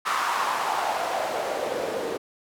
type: noise with band-pass filter sweep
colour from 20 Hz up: white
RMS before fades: -27 dBFS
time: 0.05-2.18 s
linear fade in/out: 20 ms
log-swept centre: 1200 to 420 Hz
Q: 3.1
effects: none